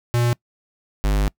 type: tone pair in turn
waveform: square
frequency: 119.9 / 50.41 Hz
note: A#2 / G1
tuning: +49 / +49 cents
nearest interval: octave + minor third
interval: 1500 cents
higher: first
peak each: -17 dBFS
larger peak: neither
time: 0.14-0.33 / 1.04-1.28 s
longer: second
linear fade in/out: 0 ms
effects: noise-tail reverb RT60 0.1 s tail -24 dB re dry